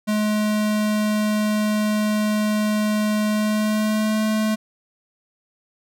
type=tone with pitch glide; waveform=square; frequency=212.1 to 216.2 Hz; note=G#3 to A3; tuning=+37 to -30 cents; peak=-19 dBFS; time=0.07-4.56 s; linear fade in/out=20 ms; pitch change=+33 cents; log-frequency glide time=3.28-4.24 s; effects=none